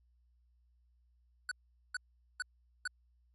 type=tone bursts; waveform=square; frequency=1488 Hz; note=F#6; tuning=9 cents sharp; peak=-35 dBFS; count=4; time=1.49-2.876 s; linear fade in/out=2 ms; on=24 ms; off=430 ms; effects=added 60 Hz sine -67 dBFS peak until 3.34 s + AAC 32 kbps